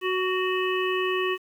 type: harmonic tone with a mistuned harmonic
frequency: 370 Hz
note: F#4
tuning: in tune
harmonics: 1 / 3 / 5 / 7 / 8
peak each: -25 / -30 / -32 / -33 / -34 dBFS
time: 0.01-1.38 s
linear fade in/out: 50 ms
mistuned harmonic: 3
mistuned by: +19 cents
effects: 9-bit